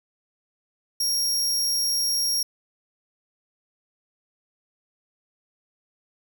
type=tone; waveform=sawtooth; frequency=5588 Hz; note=F8; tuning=in tune; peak=-19 dBFS; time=1-2.43 s; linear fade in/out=5 ms; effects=none